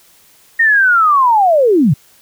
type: linear sweep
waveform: sine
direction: down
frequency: 1864.7 to 116.54 Hz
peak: -7 dBFS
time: 0.59-1.94 s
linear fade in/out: 10 ms
effects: white hiss -48 dBFS RMS until 2.21 s